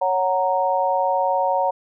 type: chord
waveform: sine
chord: F# major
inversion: second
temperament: equal with one note detuned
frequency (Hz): 554.4 / 740 / 929.6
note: C#5 / F#5 / A#5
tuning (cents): 0 / 0 / -5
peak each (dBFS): -22 / -22 / -21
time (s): 0.01-1.71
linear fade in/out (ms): 10
effects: none